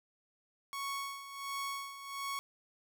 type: tone with tremolo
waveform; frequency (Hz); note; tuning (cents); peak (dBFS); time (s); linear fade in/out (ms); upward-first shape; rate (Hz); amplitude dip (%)
sawtooth; 1108.7; C#6; 0; -32; 0.73-2.39; 0; sine; 1.4; 70
effects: none